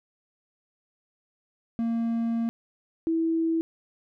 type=tone pair in turn; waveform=triangle / sine; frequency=230.4 / 327.1 Hz; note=A#3 / E4; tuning=-20 / -13 cents; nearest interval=tritone; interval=607 cents; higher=second; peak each=-22 dBFS; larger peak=neither; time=1.79-2.49 / 3.07-3.61 s; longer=first; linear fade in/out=0 ms; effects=none